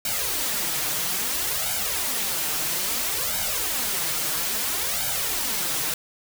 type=noise with flanger; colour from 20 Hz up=white; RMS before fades=-26 dBFS; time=0.05-5.94 s; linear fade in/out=2 ms; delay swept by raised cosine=1.3 to 6.6 ms; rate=0.6 Hz; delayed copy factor=+0.8; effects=none